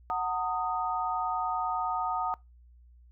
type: chord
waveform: sine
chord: D# minor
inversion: first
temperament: equal with one note detuned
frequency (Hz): 740 / 909.5 / 1244.5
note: F#5 / A#5 / D#6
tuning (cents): 0 / -43 / 0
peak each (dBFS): -32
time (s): 0.1-2.34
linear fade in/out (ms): 0
effects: noise-tail reverb RT60 0.2 s tail -23 dB re dry + added 60 Hz sine -53 dBFS peak until 3.11 s